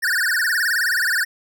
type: tone with vibrato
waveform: square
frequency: 1642 Hz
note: G#6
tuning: 20 cents flat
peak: -18 dBFS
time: 0.02-1.25 s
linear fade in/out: 20 ms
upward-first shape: sine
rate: 19 Hz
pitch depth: 220 cents each way
effects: none